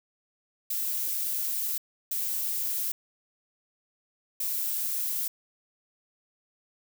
violet noise bursts at uneven times, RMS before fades -30 dBFS, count 3, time 0.7-1.78 / 2.11-2.92 / 4.4-5.28 s, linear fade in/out 5 ms, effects none

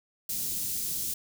white band-stop noise, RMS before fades -32 dBFS, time 0.29-1.14 s, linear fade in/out 5 ms, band 240 to 5400 Hz, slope 12 dB/octave, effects none

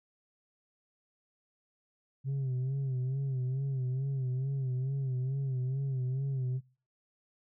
sine tone with vibrato, 132.1 Hz, C3, 17 cents sharp, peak -27 dBFS, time 2.24-6.61 s, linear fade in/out 50 ms, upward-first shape sine, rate 2.3 Hz, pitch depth 79 cents each way, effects noise-tail reverb RT60 0.4 s tail -25 dB re dry + tanh soft clip ceiling -29 dBFS

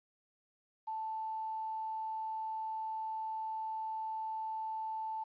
sine tone with quantisation, 880 Hz, A5, in tune, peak -36 dBFS, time 0.87-5.24 s, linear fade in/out 10 ms, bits 11, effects resampled to 11025 Hz

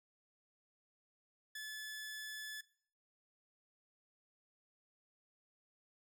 sawtooth tone, 1726 Hz, A6, 34 cents flat, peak -40 dBFS, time 1.55-2.61 s, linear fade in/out 5 ms, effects noise-tail reverb RT60 0.5 s tail -18 dB re dry

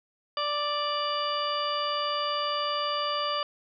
harmonic tone, 587.3 Hz, D5, in tune, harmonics 1 / 2 / 3 / 4 / 5 / 6 / 8, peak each -33 / -29 / -42 / -44 / -34 / -39 / -37 dBFS, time 0.37-3.43 s, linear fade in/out 2 ms, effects none

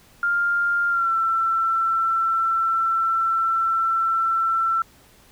sine tone with pitch glide, 1400 to 1341.4 Hz, F6 to E6, +4 to +30 cents, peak -18 dBFS, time 0.23-4.82 s, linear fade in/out 2 ms, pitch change -74 cents, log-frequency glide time 0.89-1.13 s, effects pink hiss -53 dBFS RMS until 5.31 s

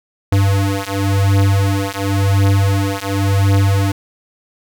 square beating tone pair, 98 / 98.93 Hz, G2 / G2, 0 / +16 cents, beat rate 0.93 Hz, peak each -16 dBFS, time 0.32-3.92 s, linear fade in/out 5 ms, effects none

